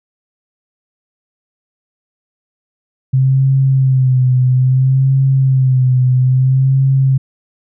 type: tone with vibrato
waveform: sine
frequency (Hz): 130.81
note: C3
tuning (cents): 0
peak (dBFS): -8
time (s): 3.13-7.18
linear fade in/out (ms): 10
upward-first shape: sine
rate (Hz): 0.6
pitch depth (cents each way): 50
effects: none